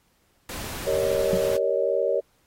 pink noise, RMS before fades -35 dBFS, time 0.49-1.57 s, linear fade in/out 5 ms
sine chord, Eb dominant seventh, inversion first, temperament just, 388.9 / 466.7 / 560 / 622.3 Hz, G4 / Bb4 / Db5 / Eb5, -14 / +2 / +18 / 0 cents, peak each -28 / -26 / -24 / -28 dBFS, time 0.86-2.21 s, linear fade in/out 20 ms
sine tone with exponential decay, 185 Hz, F#3, in tune, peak -18 dBFS, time 1.33-1.44 s, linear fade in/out 0 ms, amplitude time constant 23 ms
effects pink hiss -66 dBFS RMS until 2.46 s + AAC 48 kbps

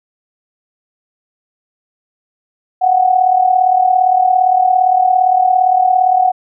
sine tone with amplitude modulation, 740 Hz, F#5, in tune, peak -5 dBFS, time 2.81-6.32 s, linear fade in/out 20 ms, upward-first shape sine, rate 37.5 Hz, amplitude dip 70%, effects none

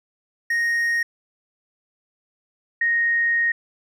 triangle / sine tone pair in turn, 1864.7 / 1864.7 Hz, A#6 / A#6, 0 / 0 cents, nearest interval unison, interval 0 cents, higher neither, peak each -17 dBFS, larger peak neither, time 0.5-1.03 / 2.81-3.52 s, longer second, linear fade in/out 5 ms, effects none

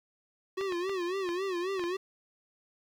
square tone with vibrato, 368.1 Hz, F#4, 9 cents flat, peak -31 dBFS, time 0.57-1.97 s, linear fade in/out 10 ms, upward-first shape sine, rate 3.7 Hz, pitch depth 120 cents each way
clicks, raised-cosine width 0.3 ms, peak -24 dBFS, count 6, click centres 0.611 / 0.723 / 0.895 / 1.29 / 1.795 / 1.839 s
effects low-pass 5000 Hz 12 dB/octave + 9-bit

